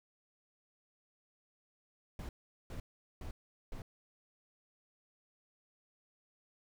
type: noise bursts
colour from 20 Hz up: brown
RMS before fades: -43 dBFS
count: 4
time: 2.19-3.82 s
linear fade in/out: 2 ms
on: 100 ms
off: 410 ms
effects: none